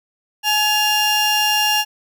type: tone pair together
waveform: 30% pulse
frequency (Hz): 846 / 2798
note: G#5 / F7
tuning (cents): +32 / +3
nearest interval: octave + major sixth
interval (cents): 2071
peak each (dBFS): -16 / -14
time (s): 0.43-1.85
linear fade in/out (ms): 50
effects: none